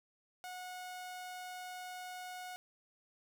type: tone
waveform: sawtooth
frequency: 730 Hz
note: F#5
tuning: 24 cents flat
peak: -40 dBFS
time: 0.44-2.56 s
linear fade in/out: 0 ms
effects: none